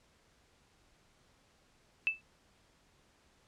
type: tone with exponential decay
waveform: sine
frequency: 2637 Hz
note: E7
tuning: in tune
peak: -23 dBFS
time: 2.07-2.21 s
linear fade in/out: 0 ms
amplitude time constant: 29 ms
effects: pink hiss -68 dBFS RMS until 3.47 s + low-pass 8000 Hz 12 dB/octave